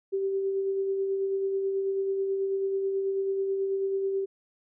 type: tone with tremolo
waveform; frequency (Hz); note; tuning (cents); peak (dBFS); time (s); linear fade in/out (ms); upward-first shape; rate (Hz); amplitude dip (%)
sine; 389.3; G4; -12; -24; 0.12-4.26; 20; sine; 9.2; 30
effects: none